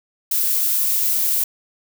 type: noise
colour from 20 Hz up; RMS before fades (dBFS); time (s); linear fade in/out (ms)
violet; -19; 0.31-1.44; 5
effects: none